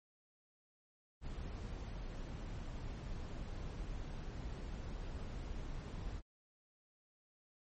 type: noise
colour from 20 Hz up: brown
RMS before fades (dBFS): -44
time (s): 1.21-6.22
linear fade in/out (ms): 50
effects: MP3 32 kbps